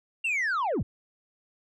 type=linear sweep; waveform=sine; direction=down; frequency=2800 to 46.25 Hz; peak=-22 dBFS; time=0.24-0.83 s; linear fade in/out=10 ms; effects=tanh soft clip ceiling -24 dBFS